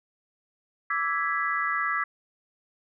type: chord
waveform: sine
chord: E dominant seventh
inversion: third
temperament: equal with one note detuned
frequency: 1160.5 / 1318.5 / 1661.2 / 1975.5 Hz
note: D6 / E6 / G#6 / B6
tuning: -21 / 0 / 0 / 0 cents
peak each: -30 dBFS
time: 0.9-2.04 s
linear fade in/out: 5 ms
effects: none